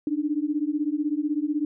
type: beating tone pair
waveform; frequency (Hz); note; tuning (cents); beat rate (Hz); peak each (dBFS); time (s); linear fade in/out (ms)
sine; 290.4 / 306.4; D4 / D#4; -19 / -27; 16; -26; 0.07-1.65; 2
effects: none